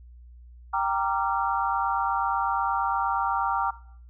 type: chord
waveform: sine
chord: G minor seventh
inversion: none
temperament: equal with one note detuned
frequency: 784 / 932.3 / 1174.7 / 1374.5 Hz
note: G5 / Bb5 / D6 / F6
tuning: 0 / 0 / 0 / -28 cents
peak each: -28 / -27 / -29 / -30 dBFS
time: 0.73-3.71 s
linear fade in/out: 10 ms
effects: noise-tail reverb RT60 0.6 s tail -19 dB re dry + added 60 Hz sine -45 dBFS peak until 4.09 s